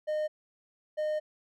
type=tone pair in turn; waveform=triangle; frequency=612 / 612 Hz; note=D#5 / D#5; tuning=-29 / -29 cents; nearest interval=unison; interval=0 cents; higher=neither; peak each=-26 dBFS; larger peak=neither; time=0.07-0.28 / 0.97-1.2 s; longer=second; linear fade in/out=20 ms; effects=none